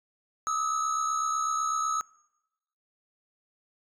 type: tone cluster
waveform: sine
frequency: 1220 / 1288 / 6570 Hz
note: D#6 / E6 / G#8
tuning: -34 / -41 / -20 cents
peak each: -31 / -26 / -33 dBFS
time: 0.47-2.01 s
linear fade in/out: 0 ms
effects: noise-tail reverb RT60 0.9 s tail -23 dB re dry + tanh soft clip ceiling -22 dBFS

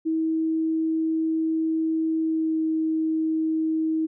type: tone with pitch glide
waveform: sine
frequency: 320.9 to 318.1 Hz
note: E4 to D#4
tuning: -46 to +38 cents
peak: -21 dBFS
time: 0.05-4.07 s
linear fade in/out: 20 ms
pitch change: -16 cents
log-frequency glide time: 2.21-2.6 s
effects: none

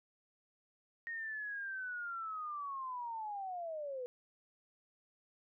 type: linear sweep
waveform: sine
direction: down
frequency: 1864.7 to 484.3 Hz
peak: -39 dBFS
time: 1.07-4.06 s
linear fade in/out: 0 ms
effects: none

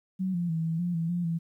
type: tone with pitch steps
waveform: sine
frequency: 187.4 / 173.5 / 162.4 / 163.3 / 175.6 / 165 / 175 / 166.1 Hz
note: F#3 / F3 / E3 / E3 / F3 / E3 / F3 / E3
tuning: +22 / -11 / -26 / -16 / +10 / +2 / +4 / +13 cents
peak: -26 dBFS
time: 0.19-1.39 s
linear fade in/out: 20 ms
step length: 150 ms
effects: 11-bit

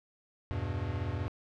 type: chord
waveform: square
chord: E minor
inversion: none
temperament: equal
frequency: 82.41 / 98 / 123.47 Hz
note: E2 / G2 / B2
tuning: 0 / 0 / 0 cents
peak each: -38 / -36 / -39 dBFS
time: 0.51-1.28 s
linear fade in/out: 0 ms
effects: low-pass 3000 Hz 12 dB/octave

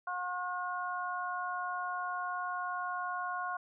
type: harmonic tone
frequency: 359.9 Hz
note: F#4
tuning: 48 cents flat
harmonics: 2 / 3 / 4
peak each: -39 / -37 / -39 dBFS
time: 0.07-3.57 s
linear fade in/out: 5 ms
effects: none

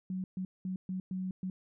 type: tone bursts at uneven times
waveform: sine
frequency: 186.3 Hz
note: F#3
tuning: 12 cents sharp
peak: -33 dBFS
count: 6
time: 0.1-0.24 / 0.37-0.45 / 0.65-0.76 / 0.89-1 / 1.11-1.31 / 1.43-1.5 s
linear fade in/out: 2 ms
effects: none

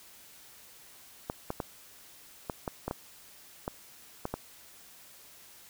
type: clicks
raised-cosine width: 1 ms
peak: -18 dBFS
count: 10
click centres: 1.299 / 1.504 / 1.602 / 2.498 / 2.678 / 2.88 / 2.911 / 3.679 / 4.254 / 4.34 s
effects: white hiss -54 dBFS RMS until 5.69 s

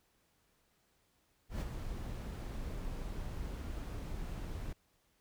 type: noise with ADSR envelope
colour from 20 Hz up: brown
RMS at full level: -34 dBFS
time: 1.49-4.73 s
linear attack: 120 ms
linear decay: 35 ms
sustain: -7 dB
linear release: 5 ms
effects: pink hiss -74 dBFS RMS until 5.2 s

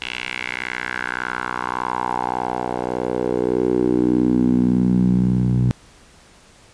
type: tone with band-pass filter sweep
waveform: 10% pulse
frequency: 61.74 Hz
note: B1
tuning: in tune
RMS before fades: -20 dBFS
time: 0.02-5.71 s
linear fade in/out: 0 ms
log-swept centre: 2800 to 130 Hz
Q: 3.4
effects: pink hiss -49 dBFS RMS until 6.73 s + resampled to 22050 Hz

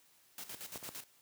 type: noise with tremolo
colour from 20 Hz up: white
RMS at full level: -45 dBFS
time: 0.38-1.04 s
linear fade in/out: 2 ms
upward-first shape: square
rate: 8.8 Hz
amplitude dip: 70%
type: clicks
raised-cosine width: 1 ms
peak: -36 / -30 / -37 / -32 dBFS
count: 4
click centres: 0.545 / 0.758 / 0.828 / 0.89 s
effects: white hiss -67 dBFS RMS until 1.21 s + high-pass 80 Hz 12 dB/octave

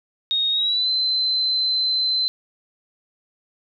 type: tone with pitch glide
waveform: sine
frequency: 3729 to 4067 Hz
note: A#7 to C8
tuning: 0 to -50 cents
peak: -18 dBFS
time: 0.31-2.28 s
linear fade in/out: 0 ms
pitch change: +150 cents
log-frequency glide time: 0.51-0.89 s
effects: none

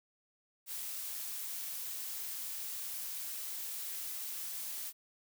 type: noise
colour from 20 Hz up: blue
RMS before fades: -41 dBFS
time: 0.66-4.93 s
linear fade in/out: 50 ms
effects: none

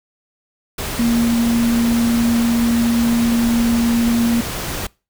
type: tone in noise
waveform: sine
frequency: 233.8 Hz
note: A#3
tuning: 5 cents sharp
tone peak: -13 dBFS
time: 0.99-4.41 s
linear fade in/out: 5 ms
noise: pink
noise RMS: -25 dBFS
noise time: 0.78-4.87 s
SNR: +9 dB
effects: noise-tail reverb RT60 0.3 s tail -24 dB re dry

